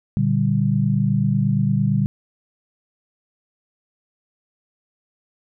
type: chord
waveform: sine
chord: G minor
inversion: first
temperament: equal with one note detuned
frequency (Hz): 118.24 / 146.83 / 196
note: Bb2 / D3 / G3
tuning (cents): +25 / 0 / 0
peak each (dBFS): -21 / -20 / -20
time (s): 0.17-2.06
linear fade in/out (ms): 0
effects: none